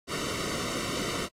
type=noise with comb filter; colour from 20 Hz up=pink; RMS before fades=-31 dBFS; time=0.07-1.29 s; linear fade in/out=50 ms; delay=1.2 ms; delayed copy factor=-1; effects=low-pass 8000 Hz 12 dB/octave + AAC 64 kbps